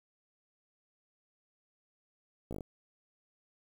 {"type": "slowing click train", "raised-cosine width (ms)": 2, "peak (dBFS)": -27, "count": 6, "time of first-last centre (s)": [2.51, 2.608], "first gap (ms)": 16, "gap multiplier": 1.1, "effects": ["9-bit"]}